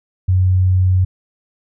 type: tone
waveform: sine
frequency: 92.5 Hz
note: F#2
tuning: in tune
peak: -10 dBFS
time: 0.28-1.05 s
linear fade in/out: 10 ms
effects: none